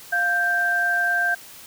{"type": "tone pair together", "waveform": "sine", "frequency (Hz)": [701.2, 1573], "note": ["F5", "G6"], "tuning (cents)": [7, 6], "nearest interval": "octave + major second", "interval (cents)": 1399, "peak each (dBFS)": [-26, -19], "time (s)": [0.12, 1.35], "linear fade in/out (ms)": 10, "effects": ["white hiss -43 dBFS RMS until 1.66 s"]}